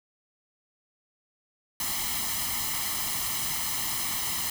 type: noise with comb filter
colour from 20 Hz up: white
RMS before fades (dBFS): -30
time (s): 1.8-4.5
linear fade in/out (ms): 2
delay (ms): 0.98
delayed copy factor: +0.75
effects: none